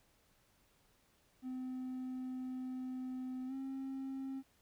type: tone with pitch glide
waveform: triangle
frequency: 256.3 to 267.5 Hz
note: C4 to C4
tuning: -36 to +38 cents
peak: -37 dBFS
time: 1.42-4.43 s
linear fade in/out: 50 ms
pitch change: +74 cents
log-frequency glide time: 3.47-3.53 s
effects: tanh soft clip ceiling -33 dBFS + pink hiss -72 dBFS RMS until 4.61 s